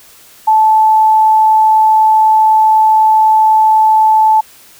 sine tone, 872 Hz, A5, 16 cents flat, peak -5 dBFS, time 0.47-4.41 s, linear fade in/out 10 ms, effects white hiss -41 dBFS RMS until 4.79 s

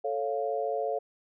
sine chord, A augmented, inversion none, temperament equal, 440 / 554.4 / 698.5 Hz, A4 / C#5 / E#5, 0 / 0 / 0 cents, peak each -32 dBFS, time 0.04-0.99 s, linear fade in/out 10 ms, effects none

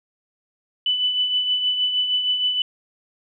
sine tone with tremolo, 2990 Hz, F#7, 17 cents sharp, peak -16 dBFS, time 0.86-2.62 s, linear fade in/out 2 ms, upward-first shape triangle, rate 6.4 Hz, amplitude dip 55%, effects none

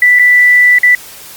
sine tone with dropouts, 1975.5 Hz, B6, in tune, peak -3 dBFS, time 0.02-0.95 s, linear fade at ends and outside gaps 2 ms, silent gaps 0.189-0.194 / 0.786-0.832 s, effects white hiss -32 dBFS RMS until 1.36 s + Opus 32 kbps

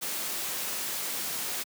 white noise, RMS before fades -33 dBFS, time 0.01-1.64 s, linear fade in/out 20 ms, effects high-pass 150 Hz 12 dB/octave

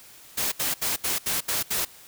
white noise bursts, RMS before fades -26 dBFS, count 7, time 0.37-1.852 s, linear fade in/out 10 ms, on 150 ms, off 72 ms, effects white hiss -49 dBFS RMS until 2.07 s

